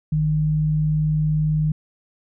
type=tone pair together; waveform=sine; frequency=51.16 / 153.3 Hz; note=G#1 / D#3; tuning=-25 / -25 cents; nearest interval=octave + perfect fifth; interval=1900 cents; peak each=-29 / -17 dBFS; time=0.12-1.72 s; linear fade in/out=5 ms; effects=none